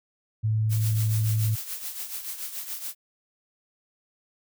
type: tone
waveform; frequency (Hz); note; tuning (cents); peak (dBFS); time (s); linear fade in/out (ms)
sine; 109.2; A2; -13; -21; 0.43-1.56; 20
type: noise with tremolo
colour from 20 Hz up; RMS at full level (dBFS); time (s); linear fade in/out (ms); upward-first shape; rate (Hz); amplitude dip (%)
blue; -32; 0.69-2.95; 50; triangle; 7; 70
effects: none